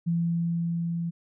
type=tone with level ramp; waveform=sine; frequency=169 Hz; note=E3; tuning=43 cents sharp; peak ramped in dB=-22 to -27 dBFS; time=0.06-1.11 s; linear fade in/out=20 ms; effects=none